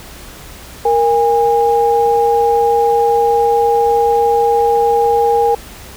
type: tone pair together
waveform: sine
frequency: 466.2 / 815.8 Hz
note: A#4 / G#5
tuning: 0 / -31 cents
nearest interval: minor seventh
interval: 969 cents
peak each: -12 dBFS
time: 0.85-5.55 s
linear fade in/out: 5 ms
effects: added 60 Hz sine -40 dBFS peak until 5.96 s + pink hiss -35 dBFS RMS until 5.96 s